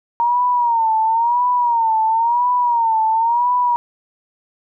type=tone with vibrato; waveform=sine; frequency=932.3 Hz; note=A#5; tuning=in tune; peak=-13 dBFS; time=0.2-3.76 s; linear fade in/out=0 ms; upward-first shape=sine; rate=0.97 Hz; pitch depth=100 cents each way; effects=none